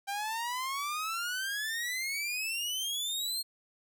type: exponential sweep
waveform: sawtooth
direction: up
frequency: 784 to 4266 Hz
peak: -29 dBFS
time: 0.07-3.43 s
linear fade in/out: 20 ms
effects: none